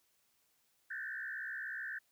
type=tone with frequency modulation; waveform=sine; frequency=1661.2 Hz; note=G#6; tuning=in tune; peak=-39 dBFS; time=0.9-1.99 s; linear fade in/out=10 ms; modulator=63.5 Hz; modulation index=2.6; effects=white hiss -75 dBFS RMS until 2.11 s